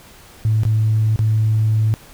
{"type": "tone with dropouts", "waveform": "sine", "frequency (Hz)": 109.2, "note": "A2", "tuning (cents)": -13, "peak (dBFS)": -12, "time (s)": [0.45, 1.94], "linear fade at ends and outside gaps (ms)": 0, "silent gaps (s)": [[0.634, 0.652], [1.16, 1.191]], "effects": ["tanh soft clip ceiling -8 dBFS", "pink hiss -44 dBFS RMS until 2.13 s"]}